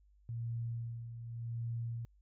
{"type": "tone with tremolo", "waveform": "sine", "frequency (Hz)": 116.54, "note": "A#2", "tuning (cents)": 0, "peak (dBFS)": -35, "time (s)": [0.29, 2.05], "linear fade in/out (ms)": 0, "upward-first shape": "sine", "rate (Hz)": 0.87, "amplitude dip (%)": 60, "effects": ["added 50 Hz sine -63 dBFS peak until 2.21 s"]}